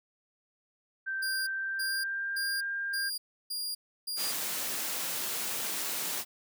sine tone with pitch glide, 1561 to 1600.3 Hz, G6 to G6, -8 to +35 cents, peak -31 dBFS, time 1.06-3.1 s, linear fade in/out 20 ms, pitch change +43 cents, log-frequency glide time 1.48-2.47 s
sawtooth tone bursts, 4823 Hz, D8, 45 cents sharp, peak -30 dBFS, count 6, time 1.22-4.32 s, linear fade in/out 10 ms, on 250 ms, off 320 ms
white high-pass noise, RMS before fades -34 dBFS, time 4.16-6.25 s, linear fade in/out 50 ms, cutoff 170 Hz, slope 12 dB/octave
effects none

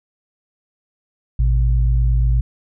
sine tone pair together, 55.83 / 124.4 Hz, A1 / B2, +26 / +13 cents, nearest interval octave + major second, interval 1387 cents, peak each -13 / -20 dBFS, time 1.39-2.41 s, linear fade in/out 5 ms, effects none

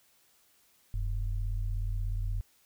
sine tone pair together, 41.2 / 98 Hz, E1 / G2, 0 / 0 cents, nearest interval octave + minor third, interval 1500 cents, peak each -30 / -35 dBFS, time 0.94-2.41 s, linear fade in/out 0 ms, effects white hiss -66 dBFS RMS until 2.65 s

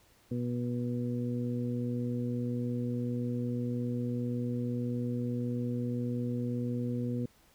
harmonic tone, 121.7 Hz, B2, 25 cents flat, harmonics 1 / 2 / 3 / 4, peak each -34 / -33 / -44 / -41 dBFS, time 0.31-7.26 s, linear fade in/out 5 ms, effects pink hiss -64 dBFS RMS until 7.54 s

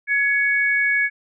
sine tone pair together, 1682.9 / 2227 Hz, G#6 / C#7, +22 / +7 cents, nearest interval perfect fourth, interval 485 cents, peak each -19 / -19 dBFS, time 0.07-1.1 s, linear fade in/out 50 ms, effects none

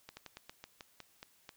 slowing click train, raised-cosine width 0.2 ms, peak -29 dBFS, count 10, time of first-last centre 0.09-1.491 s, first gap 80 ms, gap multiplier 1.16, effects white hiss -68 dBFS RMS until 1.56 s

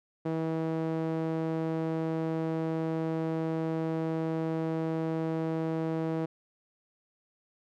sawtooth tone with band-pass filter, 161.4 Hz, E3, 36 cents flat, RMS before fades -31 dBFS, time 0.25-6.26 s, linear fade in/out 10 ms, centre 410 Hz, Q 1.1, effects none

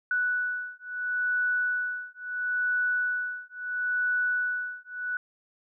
sine beating tone pair, 1480 / 1480.74 Hz, F#6 / F#6, 0 / +1 cents, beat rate 0.74 Hz, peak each -29 dBFS, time 0.11-5.17 s, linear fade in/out 2 ms, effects none

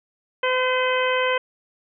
harmonic tone with a mistuned harmonic, 510 Hz, C5, 44 cents flat, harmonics 1 / 2 / 3 / 4 / 5 / 6, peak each -22 / -25 / -27 / -28 / -29 / -30 dBFS, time 0.43-1.38 s, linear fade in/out 5 ms, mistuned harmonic 6, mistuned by +18 cents, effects none

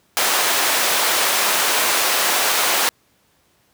pink high-pass noise, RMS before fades -18 dBFS, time 0.17-2.89 s, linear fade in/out 0 ms, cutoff 660 Hz, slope 12 dB/octave, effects pink hiss -60 dBFS RMS until 3.73 s + high-pass 80 Hz 12 dB/octave

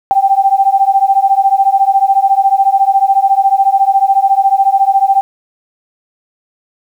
sine beating tone pair, 776 / 790 Hz, G5 / G5, -18 / +13 cents, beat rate 14 Hz, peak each -10 dBFS, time 0.11-5.21 s, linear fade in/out 0 ms, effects 7-bit

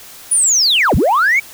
sine linear two-way sweep, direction down then up, 9956 to 38.08 to 2309 Hz, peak -8 dBFS, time 0.31-1.4 s, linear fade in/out 10 ms, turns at 0.95 s, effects tanh soft clip ceiling -7 dBFS + white hiss -37 dBFS RMS until 1.53 s

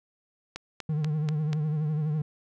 click train, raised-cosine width 0.2 ms, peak -18 dBFS, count 5, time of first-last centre 0.56-1.531 s, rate 4.12 Hz
triangle tone with vibrato, 152.8 Hz, D#3, 31 cents flat, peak -23 dBFS, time 0.89-2.22 s, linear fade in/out 5 ms, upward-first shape triangle, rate 12 Hz, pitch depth 75 cents each way
effects none

